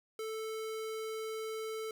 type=tone; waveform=square; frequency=440 Hz; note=A4; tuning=in tune; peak=-38 dBFS; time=0.19-1.91 s; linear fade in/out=2 ms; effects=none